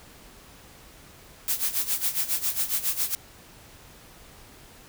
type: noise with tremolo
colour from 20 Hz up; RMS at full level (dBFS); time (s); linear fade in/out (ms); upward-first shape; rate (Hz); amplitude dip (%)
blue; -24; 1.48-3.15; 0; sine; 7.3; 80
effects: pink hiss -50 dBFS RMS until 4.88 s

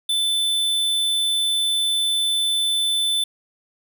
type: tone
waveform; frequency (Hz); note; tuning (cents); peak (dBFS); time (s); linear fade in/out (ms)
square; 3520; A7; 0; -19; 0.09-3.24; 5
effects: none

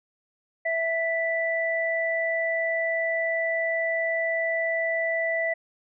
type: tone pair together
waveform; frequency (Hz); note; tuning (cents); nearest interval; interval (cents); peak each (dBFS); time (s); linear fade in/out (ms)
sine; 659.3 / 1975.7; E5 / B6; 0 / 0; octave + perfect fifth; 1900; -26; 0.65-5.54; 10
effects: none

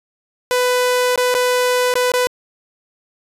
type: tone with dropouts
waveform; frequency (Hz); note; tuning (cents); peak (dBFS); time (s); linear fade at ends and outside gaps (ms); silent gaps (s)
sawtooth; 498; B4; +14; -10; 0.51-2.27; 0; 1.159-1.177 / 1.342-1.349 / 1.939-1.955 / 2.118-2.138
effects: resampled to 32000 Hz

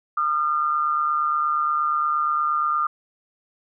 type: tone pair together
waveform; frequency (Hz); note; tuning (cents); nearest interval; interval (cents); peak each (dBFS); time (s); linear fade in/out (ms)
sine; 1213 / 1361.5; D#6 / F6; -44 / -44; major second; 200; -20 / -26; 0.17-2.87; 5
effects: none

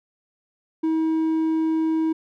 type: tone with hard clipping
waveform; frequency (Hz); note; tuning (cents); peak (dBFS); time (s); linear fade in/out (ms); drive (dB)
sine; 320; D#4; +49; -20; 0.83-2.13; 10; 3
effects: none

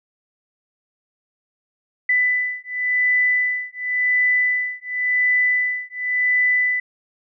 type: beating tone pair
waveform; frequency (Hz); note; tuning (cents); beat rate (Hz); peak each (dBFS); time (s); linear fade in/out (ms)
sine; 1993 / 1993.92; B6 / B6; +15 / +16; 0.92; -20; 2.09-6.8; 5
effects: none

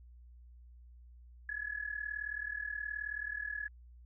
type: tone with amplitude modulation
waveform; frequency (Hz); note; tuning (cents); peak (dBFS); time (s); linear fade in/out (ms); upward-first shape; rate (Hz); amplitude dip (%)
sine; 1694; G#6; +34; -33; 1.49-3.68; 2; sine; 38.8; 85
effects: added 60 Hz sine -53 dBFS peak until 4.05 s

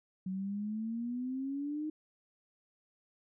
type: exponential sweep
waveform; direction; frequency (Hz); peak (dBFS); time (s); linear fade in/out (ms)
sine; up; 185 to 311.1; -34; 0.26-1.9; 5
effects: none

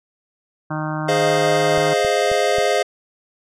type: harmonic tone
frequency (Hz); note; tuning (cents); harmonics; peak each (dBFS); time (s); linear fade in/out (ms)
154.5; D#3; -12; 1 / 2 / 4 / 5 / 6 / 7 / 8 / 9 / 10; -25 / -28 / -31 / -32 / -33 / -33 / -34 / -35 / -35; 0.7-1.94; 10
type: chord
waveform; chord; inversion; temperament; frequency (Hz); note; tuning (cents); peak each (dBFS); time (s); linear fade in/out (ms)
square; F minor seventh; first; equal; 415.3 / 523.3 / 622.3 / 698.5; Ab4 / C5 / Eb5 / F5; 0 / 0 / 0 / 0; -22; 1.08-2.83; 10
type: click train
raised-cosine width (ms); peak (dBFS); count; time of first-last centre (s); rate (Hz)
5; -20; 4; 1.78-2.584; 3.73
effects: low-pass 8000 Hz 12 dB/octave

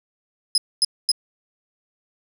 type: tone bursts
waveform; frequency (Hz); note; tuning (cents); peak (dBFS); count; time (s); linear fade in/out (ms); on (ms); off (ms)
35% pulse; 5070; D#8; +32; -12; 3; 0.55-1.117; 2; 29; 240
effects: 9-bit

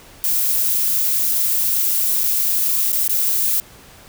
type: noise with dropouts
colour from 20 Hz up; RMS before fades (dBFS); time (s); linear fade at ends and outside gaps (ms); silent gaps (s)
violet; -18; 0.24-3.6; 0; 2.235-2.239 / 2.919-2.928 / 3.078-3.094
effects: pink hiss -44 dBFS RMS until 4.08 s

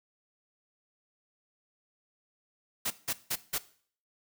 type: noise bursts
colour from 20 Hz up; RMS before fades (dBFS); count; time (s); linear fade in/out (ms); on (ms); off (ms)
white; -31; 4; 2.85-3.584; 10; 56; 170
effects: noise-tail reverb RT60 0.5 s tail -17 dB re dry

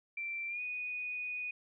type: tone with pitch glide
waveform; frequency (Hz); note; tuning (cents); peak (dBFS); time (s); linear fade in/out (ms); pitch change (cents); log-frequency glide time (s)
sine; 2349 to 2477; D7 to D#7; 0 to -8; -36; 0.17-1.51; 5; +92; 0.48-0.61
effects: none

